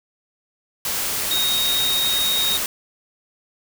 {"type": "tone in noise", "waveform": "sine", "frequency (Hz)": 3743, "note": "A#7", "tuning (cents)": 6, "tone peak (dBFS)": -19, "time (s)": [1.31, 2.57], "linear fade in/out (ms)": 2, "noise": "white", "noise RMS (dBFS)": -24, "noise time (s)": [0.85, 2.66], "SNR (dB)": 2, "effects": []}